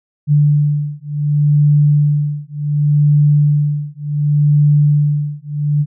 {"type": "beating tone pair", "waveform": "sine", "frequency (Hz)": [146.83, 147.51], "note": ["D3", "D3"], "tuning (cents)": [0, 8], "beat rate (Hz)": 0.68, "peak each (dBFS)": -13, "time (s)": [0.27, 5.86], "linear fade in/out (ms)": 50, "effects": []}